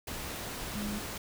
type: tone in noise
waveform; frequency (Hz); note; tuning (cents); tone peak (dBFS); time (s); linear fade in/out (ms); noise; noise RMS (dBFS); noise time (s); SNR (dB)
sine; 207.7; G#3; 0; -34; 0.75-0.99; 5; pink; -39; 0.07-1.18; +2
effects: none